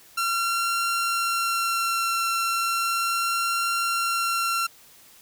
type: tone with vibrato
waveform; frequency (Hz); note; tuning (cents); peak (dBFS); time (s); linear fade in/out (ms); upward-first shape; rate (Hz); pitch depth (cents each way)
sawtooth; 1365; F6; -40; -19; 0.17-4.67; 10; triangle; 0.35; 11
effects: white hiss -52 dBFS RMS until 5.21 s